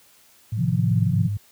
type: tone with pitch glide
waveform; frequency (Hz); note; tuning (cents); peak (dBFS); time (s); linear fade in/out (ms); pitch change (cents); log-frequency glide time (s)
sine; 110 to 102.63; A2 to G#2; 0 to -20; -22; 0.52-1.37; 5; -120; 0.98-1.12
type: chord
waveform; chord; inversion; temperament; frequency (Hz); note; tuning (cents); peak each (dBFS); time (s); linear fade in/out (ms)
sine; F dominant seventh; first; just; 109.13 / 130.96 / 157.15 / 174.61; A2 / C3 / Eb3 / F3; -14 / +2 / +18 / 0; -26 / -23 / -26 / -23; 0.57-1.29; 20
effects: white hiss -55 dBFS RMS until 1.51 s + high-pass 60 Hz 12 dB/octave